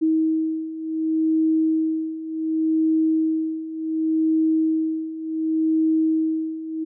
sine beating tone pair, 317.8 / 318.48 Hz, D#4 / D#4, +37 / +40 cents, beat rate 0.68 Hz, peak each -24 / -20 dBFS, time 0.01-6.85 s, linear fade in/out 20 ms, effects none

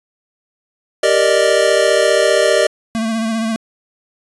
square chord, Eb major seventh, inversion first, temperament equal, 392 / 466.2 / 587.3 / 622.3 Hz, G4 / Bb4 / D5 / Eb5, 0 / 0 / 0 / 0 cents, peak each -19 / -18 / -16 / -16 dBFS, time 1.03-2.67 s, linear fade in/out 5 ms
square tone with vibrato, 224.1 Hz, A3, 32 cents sharp, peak -17 dBFS, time 2.95-3.56 s, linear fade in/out 0 ms, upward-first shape sine, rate 15 Hz, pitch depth 36 cents each way
effects resampled to 24000 Hz

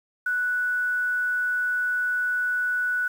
sine tone with quantisation, 1480 Hz, F#6, in tune, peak -22 dBFS, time 0.26-3.08 s, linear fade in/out 5 ms, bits 8, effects none

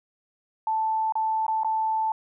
sine tone with dropouts, 880 Hz, A5, in tune, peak -22 dBFS, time 0.67-2.12 s, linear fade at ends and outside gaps 2 ms, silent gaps 1.123-1.154 / 1.466-1.481 / 1.634-1.646 s, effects none

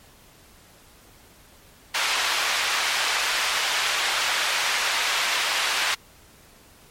white band-pass noise, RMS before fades -24 dBFS, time 1.94-5.95 s, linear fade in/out 10 ms, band 820 to 3500 Hz, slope 12 dB/octave, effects pink hiss -52 dBFS RMS until 6.9 s + MP3 64 kbps

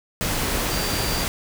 sine tone in noise, 4699 Hz, D8, in tune, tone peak -31 dBFS, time 0.71-1.24 s, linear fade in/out 0 ms, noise pink, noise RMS -24 dBFS, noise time 0.21-1.28 s, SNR -10 dB, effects none

